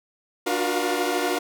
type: tone cluster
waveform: sawtooth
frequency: 295.7 / 355.5 / 368.2 / 477.9 / 703 Hz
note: D4 / F4 / F#4 / A#4 / F5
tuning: +12 / +31 / -8 / +43 / +11 cents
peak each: -25 dBFS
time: 0.46-1.39 s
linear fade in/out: 10 ms
effects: none